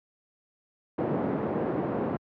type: band-pass noise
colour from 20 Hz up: white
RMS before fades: -29 dBFS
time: 0.98-2.17 s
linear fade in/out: 5 ms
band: 140 to 450 Hz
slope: 12 dB/octave
effects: high-pass 80 Hz 12 dB/octave + low-pass 2000 Hz 12 dB/octave